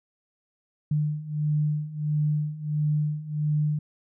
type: beating tone pair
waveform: sine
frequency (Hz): 149.5 / 151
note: D3 / D3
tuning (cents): +31 / +48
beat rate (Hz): 1.5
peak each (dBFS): -28 / -25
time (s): 0.91-3.79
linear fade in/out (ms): 5
effects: none